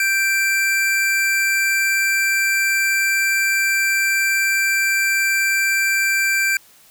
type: tone pair together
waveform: square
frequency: 1570.2 / 2349 Hz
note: G6 / D7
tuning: +2 / 0 cents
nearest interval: perfect fifth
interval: 698 cents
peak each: -20 / -19 dBFS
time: 0-6.57 s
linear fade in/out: 2 ms
effects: white hiss -50 dBFS RMS until 6.9 s